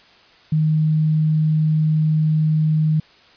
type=tone; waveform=sine; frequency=155.56 Hz; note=D#3; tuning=in tune; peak=-14 dBFS; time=0.52-3 s; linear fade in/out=5 ms; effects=white hiss -50 dBFS RMS until 3.36 s + resampled to 11025 Hz